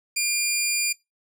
15% pulse tone, 2400 Hz, D7, 37 cents sharp, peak -15 dBFS, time 0.16-0.93 s, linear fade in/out 10 ms, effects noise-tail reverb RT60 0.2 s tail -22 dB re dry

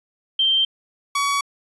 sine / sawtooth tone pair in turn, 3142 / 1129 Hz, G7 / C#6, +3 / +31 cents, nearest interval octave + tritone, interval 1772 cents, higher first, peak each -15 dBFS, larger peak neither, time 0.39-0.65 / 1.15-1.41 s, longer neither, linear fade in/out 5 ms, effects resampled to 24000 Hz

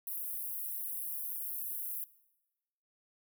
pink high-pass noise, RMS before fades -39 dBFS, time 0.07-2.04 s, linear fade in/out 2 ms, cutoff 11000 Hz, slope 48 dB/octave, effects noise-tail reverb RT60 1.0 s tail -20 dB re dry

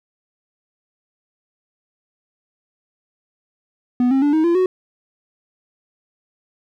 triangle tone with pitch steps, 247.1 / 267.9 / 290.5 / 314.9 / 341.5 / 370.2 Hz, B3 / C4 / D4 / D#4 / F4 / F#4, +1 / +41 / -19 / +21 / -39 / +1 cents, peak -11 dBFS, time 4-4.66 s, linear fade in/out 2 ms, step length 110 ms, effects none

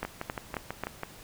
two click trains, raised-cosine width 0.5 ms, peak -16 / -18 dBFS, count 4 / 7, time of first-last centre 0.03-0.836 / 0.05-1.034 s, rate 3.72 / 6.1 Hz, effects pink hiss -50 dBFS RMS until 1.23 s

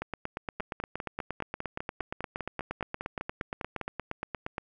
two click trains, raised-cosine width 0.5 ms, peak -19 / -18 dBFS, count 17 / 40, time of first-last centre 0.6-3.813 / 0.02-4.581 s, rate 4.98 / 8.55 Hz, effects none

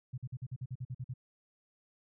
sine tone bursts, 126.5 Hz, B2, 42 cents sharp, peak -36 dBFS, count 11, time 0.13-1.139 s, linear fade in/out 10 ms, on 49 ms, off 47 ms, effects none

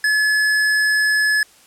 triangle tone with hard clipping, 1710 Hz, A6, 50 cents flat, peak -16 dBFS, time 0.04-1.43 s, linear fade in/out 2 ms, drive 17 dB, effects white hiss -50 dBFS RMS until 1.66 s + low-pass 11000 Hz 12 dB/octave

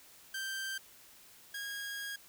sawtooth tone pair in turn, 1568 / 1636.7 Hz, G6 / G#6, 0 / -26 cents, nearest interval minor second, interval 74 cents, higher second, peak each -33 / -35 dBFS, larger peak first, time 0.34-0.78 / 1.54-2.16 s, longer second, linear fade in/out 5 ms, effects white hiss -58 dBFS RMS until 2.28 s

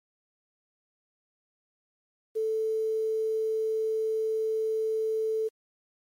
sine tone with quantisation, 440 Hz, A4, in tune, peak -25 dBFS, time 2.35-5.49 s, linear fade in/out 20 ms, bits 9, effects MP3 64 kbps

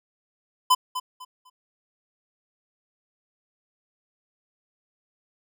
square tone with echo, 1013 Hz, B5, 44 cents sharp, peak -15 dBFS, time 0.7-0.75 s, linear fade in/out 10 ms, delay 250 ms, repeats 3, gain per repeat -12 dB, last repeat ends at 1.5 s, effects none

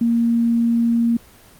sine tone, 233.1 Hz, A#3, in tune, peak -14 dBFS, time 0.01-1.17 s, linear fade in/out 5 ms, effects pink hiss -47 dBFS RMS until 1.59 s + Opus 24 kbps

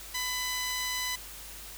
10% pulse tone pair together, 1001.5 / 2003 Hz, B5 / B6, +24 / +24 cents, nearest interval octave, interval 1200 cents, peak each -25 / -28 dBFS, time 0.14-1.16 s, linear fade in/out 10 ms, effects added 50 Hz sine -50 dBFS peak until 1.77 s + white hiss -45 dBFS RMS until 1.77 s

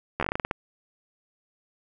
slowing click train, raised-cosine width 0.5 ms, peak -11 dBFS, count 11, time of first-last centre 0.2-0.512 s, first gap 12 ms, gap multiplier 1.2, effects none

